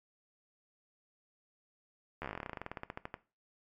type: slowing click train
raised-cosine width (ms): 0.5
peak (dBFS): -24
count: 25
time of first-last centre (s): 2.22-3.141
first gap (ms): 12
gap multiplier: 1.09
effects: noise-tail reverb RT60 0.3 s tail -17 dB re dry + MP3 96 kbps